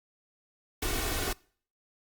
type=noise with comb filter; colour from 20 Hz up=pink; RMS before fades=-31 dBFS; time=0.82-1.33 s; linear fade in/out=5 ms; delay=2.7 ms; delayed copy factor=+0.65; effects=noise-tail reverb RT60 0.5 s tail -24 dB re dry + Opus 48 kbps